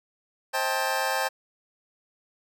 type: chord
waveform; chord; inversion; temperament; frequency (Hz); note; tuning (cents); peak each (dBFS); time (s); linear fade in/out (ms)
25% pulse; A half-diminished seventh; first; just; 528 / 633.6 / 792 / 880; C5 / Eb5 / G5 / A5; +16 / +31 / +18 / 0; -27 / -30 / -26 / -26; 0.53-1.29; 20
effects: none